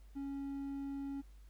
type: tone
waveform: triangle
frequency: 277.2 Hz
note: C#4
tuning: in tune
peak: -37 dBFS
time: 0.15-1.22 s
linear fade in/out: 20 ms
effects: added 50 Hz sine -54 dBFS peak until 1.49 s + pink hiss -72 dBFS RMS until 1.49 s